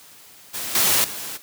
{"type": "noise with level steps", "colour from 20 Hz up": "white", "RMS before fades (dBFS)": [-29, -18, -32], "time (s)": [0.53, 1.38], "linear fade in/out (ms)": 20, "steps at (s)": [0.75, 1.04], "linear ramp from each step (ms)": 2, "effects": ["white hiss -47 dBFS RMS until 1.42 s", "high-pass 80 Hz 12 dB/octave"]}